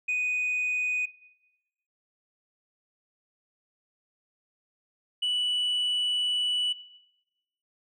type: tone pair in turn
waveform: sine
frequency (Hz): 2488 / 2959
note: D#7 / F#7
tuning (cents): -1 / -1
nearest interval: minor third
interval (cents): 300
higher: second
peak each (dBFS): -23 / -22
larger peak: second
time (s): 0.08-1.06 / 5.22-6.73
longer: second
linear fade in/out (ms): 10
effects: noise-tail reverb RT60 1.0 s tail -20 dB re dry + tanh soft clip ceiling -23 dBFS